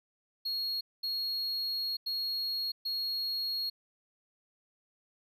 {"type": "tone bursts at uneven times", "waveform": "triangle", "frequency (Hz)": 4300, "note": "C8", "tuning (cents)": 47, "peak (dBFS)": -30, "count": 4, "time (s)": [[0.45, 0.81], [1.03, 1.97], [2.06, 2.72], [2.85, 3.7]], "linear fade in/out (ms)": 10, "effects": []}